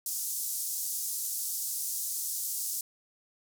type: band-pass noise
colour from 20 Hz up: white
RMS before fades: -34 dBFS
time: 0.06-2.81 s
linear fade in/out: 2 ms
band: 5700 to 15000 Hz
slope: 24 dB/octave
effects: none